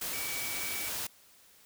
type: tone in noise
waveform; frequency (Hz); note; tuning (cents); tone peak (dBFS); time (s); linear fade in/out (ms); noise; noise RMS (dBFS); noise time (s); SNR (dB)
sine; 2282; C#7; +50; -40; 0.13-0.89; 5; white; -36; 0.01-1.07; -7
effects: white hiss -60 dBFS RMS until 1.65 s